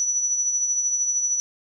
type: tone with tremolo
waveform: sine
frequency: 5920 Hz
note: F#8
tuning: in tune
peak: -18 dBFS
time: 0-1.4 s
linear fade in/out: 0 ms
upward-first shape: triangle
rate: 13 Hz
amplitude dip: 50%
effects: none